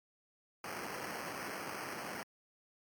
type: noise with sample-and-hold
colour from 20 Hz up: white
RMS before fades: -42 dBFS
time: 0.64-2.23 s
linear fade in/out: 2 ms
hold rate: 3675 Hz
effects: high-pass 150 Hz 12 dB/octave + MP3 96 kbps